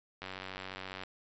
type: click train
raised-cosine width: 0.3 ms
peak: -25 dBFS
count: 78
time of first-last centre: 0.22-1.036 s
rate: 94.4 Hz
effects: resampled to 16000 Hz